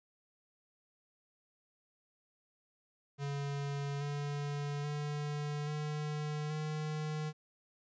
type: tone with pitch steps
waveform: square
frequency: 141.5 / 144.39 / 147.34 / 150.35 / 153.42 Hz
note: C#3 / D3 / D3 / D3 / D#3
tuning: +36 / -29 / +6 / +41 / -24 cents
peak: -36 dBFS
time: 3.18-7.33 s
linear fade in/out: 50 ms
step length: 830 ms
effects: resampled to 16000 Hz + 13-bit